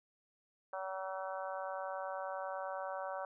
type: harmonic tone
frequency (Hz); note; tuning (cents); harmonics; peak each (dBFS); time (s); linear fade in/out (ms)
189.9; F#3; +45; 3 / 4 / 5 / 6 / 7 / 8; -42 / -44 / -46 / -48 / -49 / -50; 0.73-3.25; 2
effects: none